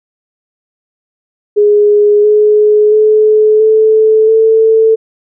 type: tone with pitch steps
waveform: sine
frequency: 415.3 / 422.3 / 429.4 / 436.7 / 444.1 Hz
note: G#4 / G#4 / A4 / A4 / A4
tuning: 0 / +29 / -42 / -13 / +16 cents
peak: -4 dBFS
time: 1.56-4.96 s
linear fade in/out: 20 ms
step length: 680 ms
effects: none